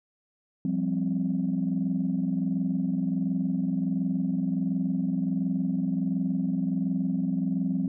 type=chord; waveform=sine; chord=F suspended second; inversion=none; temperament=equal; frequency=174.61 / 196 / 261.6 Hz; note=F3 / G3 / C4; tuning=0 / 0 / 0 cents; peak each=-28 dBFS; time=0.65-7.88 s; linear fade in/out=2 ms; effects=tanh soft clip ceiling -17 dBFS